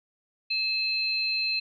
sine tone pair together, 2602 / 4130 Hz, E7 / C8, -23 / -23 cents, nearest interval minor sixth, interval 800 cents, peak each -28 / -27 dBFS, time 0.5-1.6 s, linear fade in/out 10 ms, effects none

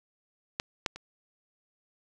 clicks, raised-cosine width 0.2 ms, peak -12 / -10 / -25 dBFS, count 3, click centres 0.599 / 0.862 / 0.96 s, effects none

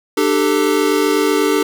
square chord, D suspended fourth, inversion none, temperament equal with one note detuned, 299.7 / 392 / 440 Hz, D4 / G4 / A4, +35 / 0 / 0 cents, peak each -18 dBFS, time 0.17-1.63 s, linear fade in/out 5 ms, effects none

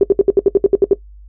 sine tone bursts, 392 Hz, G4, in tune, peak -5 dBFS, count 11, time 0.01-0.933 s, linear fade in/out 2 ms, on 23 ms, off 67 ms, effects noise-tail reverb RT60 0.1 s tail -17 dB re dry + added 50 Hz sine -36 dBFS peak until 1.28 s

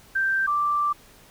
sine tone pair in turn, 1568 / 1174.7 Hz, G6 / D6, 0 / 0 cents, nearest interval perfect fourth, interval 500 cents, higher first, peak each -20 dBFS, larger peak neither, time 0.15-0.47 / 0.47-0.93 s, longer second, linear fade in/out 10 ms, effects pink hiss -52 dBFS RMS until 1.3 s

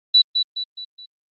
sine tone with echo, 3951 Hz, B7, in tune, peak -9 dBFS, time 0.14-0.22 s, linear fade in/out 10 ms, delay 210 ms, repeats 4, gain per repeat -7 dB, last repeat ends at 1.06 s, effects Opus 24 kbps

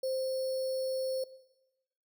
sine tone with sample-and-hold, 523.3 Hz, C5, in tune, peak -30 dBFS, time 0.03-1.24 s, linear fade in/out 5 ms, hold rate 4900 Hz, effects noise-tail reverb RT60 1.0 s tail -17 dB re dry

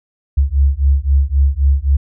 sine beating tone pair, 67.5 / 71.3 Hz, C#2 / C#2, -45 / +49 cents, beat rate 3.8 Hz, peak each -13 dBFS, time 0.37-1.97 s, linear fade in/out 10 ms, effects none

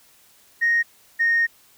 sine tone pair in turn, 1864.7 / 1851.8 Hz, A#6 / A#6, 0 / -12 cents, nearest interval unison, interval 12 cents, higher first, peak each -15 dBFS, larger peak neither, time 0.61-0.83 / 1.19-1.47 s, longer second, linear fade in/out 20 ms, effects tanh soft clip ceiling -12 dBFS + white hiss -55 dBFS RMS until 1.77 s

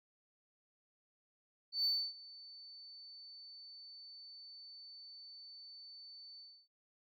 sine tone with ADSR envelope, 4520 Hz, C#8, 33 cents sharp, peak -28 dBFS, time 1.72-6.68 s, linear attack 130 ms, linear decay 280 ms, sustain -23 dB, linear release 290 ms, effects tanh soft clip ceiling -28 dBFS

